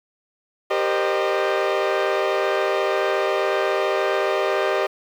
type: chord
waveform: sawtooth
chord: C minor seventh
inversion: second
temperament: equal with one note detuned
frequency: 392 / 466.2 / 523.3 / 611.6 Hz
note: G4 / Bb4 / C5 / Eb5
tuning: 0 / 0 / 0 / -30 cents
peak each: -19 / -24 / -22 / -19 dBFS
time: 0.7-4.87 s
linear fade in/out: 10 ms
effects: low-pass 3000 Hz 12 dB/octave + 8-bit